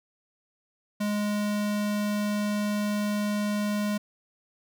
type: tone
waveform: square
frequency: 207.7 Hz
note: G#3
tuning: in tune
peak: -26 dBFS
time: 1-3.98 s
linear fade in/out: 10 ms
effects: none